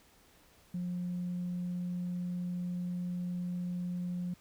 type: tone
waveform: sine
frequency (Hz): 177.9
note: F3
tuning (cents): +32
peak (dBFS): -32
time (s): 0.74-4.34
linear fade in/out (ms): 5
effects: tanh soft clip ceiling -30 dBFS + pink hiss -63 dBFS RMS until 4.4 s